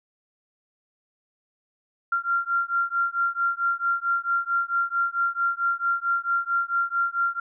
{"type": "beating tone pair", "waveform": "sine", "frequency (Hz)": [1380, 1384.5], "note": ["F6", "F6"], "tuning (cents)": [-21, -15], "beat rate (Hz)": 4.5, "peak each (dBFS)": -25, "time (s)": [2.12, 7.4], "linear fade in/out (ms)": 5, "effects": []}